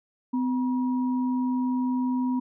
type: tone pair together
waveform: sine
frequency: 253.9 / 958.6 Hz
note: B3 / A#5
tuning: +48 / +48 cents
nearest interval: octave + major seventh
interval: 2300 cents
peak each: -23 / -35 dBFS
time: 0.33-2.4 s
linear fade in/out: 10 ms
effects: none